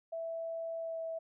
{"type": "tone with pitch glide", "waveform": "sine", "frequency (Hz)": [659.3, 653.6], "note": ["E5", "E5"], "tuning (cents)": [0, -15], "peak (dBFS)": -36, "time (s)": [0.12, 1.19], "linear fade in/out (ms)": 10, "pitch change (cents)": -15, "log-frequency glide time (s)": [0.79, 1], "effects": []}